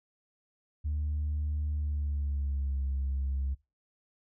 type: tone with pitch glide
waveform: sine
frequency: 75 to 67.59 Hz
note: D2 to C#2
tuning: +37 to -43 cents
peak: -27 dBFS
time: 0.84-3.55 s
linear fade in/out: 20 ms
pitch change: -180 cents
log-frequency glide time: 1.72-2.82 s
effects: noise-tail reverb RT60 0.3 s tail -24 dB re dry + tanh soft clip ceiling -26 dBFS